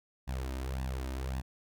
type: tone with flanger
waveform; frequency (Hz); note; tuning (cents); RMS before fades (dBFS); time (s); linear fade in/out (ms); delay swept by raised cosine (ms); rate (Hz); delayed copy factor
sawtooth; 65.2; C2; -5; -36; 0.27-1.42; 20; 1.1 to 3.3; 1.8; +0.75
effects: none